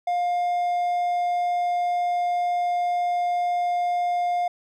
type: tone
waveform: triangle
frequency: 707 Hz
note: F5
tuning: 21 cents sharp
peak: -19 dBFS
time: 0.07-4.48 s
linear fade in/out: 5 ms
effects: none